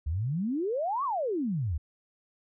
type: exponential two-way sweep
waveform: sine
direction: up then down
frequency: 69.6 to 1174.7 to 69.6 Hz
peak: -27 dBFS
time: 0.06-1.78 s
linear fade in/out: 10 ms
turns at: 1.04 s
effects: none